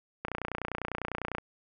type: click train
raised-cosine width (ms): 0.5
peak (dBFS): -18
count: 35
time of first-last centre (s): 0.25-1.383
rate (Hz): 30
effects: none